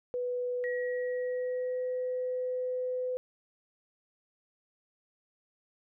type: tone with pitch glide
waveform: sine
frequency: 493.9 to 504.9 Hz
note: B4 to B4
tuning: 0 to +38 cents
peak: -30 dBFS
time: 0.14-3.17 s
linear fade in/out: 0 ms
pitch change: +38 cents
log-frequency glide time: 0.57-1.79 s
type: tone with exponential decay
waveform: sine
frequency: 1908 Hz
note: A#6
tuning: 40 cents sharp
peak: -36 dBFS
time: 0.64-3.08 s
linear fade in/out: 0 ms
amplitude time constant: 530 ms
effects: none